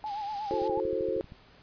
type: tone with vibrato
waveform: sine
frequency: 830.6 Hz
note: G#5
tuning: in tune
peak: -32 dBFS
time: 0.04-0.8 s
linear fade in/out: 0 ms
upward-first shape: sine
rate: 8.3 Hz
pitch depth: 73 cents each way
type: noise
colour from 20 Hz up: blue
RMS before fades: -40 dBFS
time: 0.06-0.68 s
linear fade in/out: 2 ms
type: chord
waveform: sine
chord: F# half-diminished seventh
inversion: third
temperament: equal with one note detuned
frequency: 329.6 / 370 / 440 / 529.9 Hz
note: E4 / F#4 / A4 / C5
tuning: 0 / 0 / 0 / +22 cents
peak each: -36 / -33 / -32 / -32 dBFS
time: 0.51-1.21 s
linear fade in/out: 0 ms
type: click train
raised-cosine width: 5 ms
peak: -33 dBFS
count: 11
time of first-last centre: 0.54-1.321 s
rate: 12.8 Hz
effects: pink hiss -57 dBFS RMS until 1.62 s + resampled to 11025 Hz